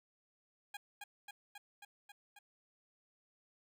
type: tone with echo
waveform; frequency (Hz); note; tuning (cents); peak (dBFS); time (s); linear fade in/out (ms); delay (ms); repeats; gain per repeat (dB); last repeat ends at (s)
15% pulse; 817; G#5; -29; -37; 0.74-0.77; 5; 270; 6; -2; 2.39
effects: none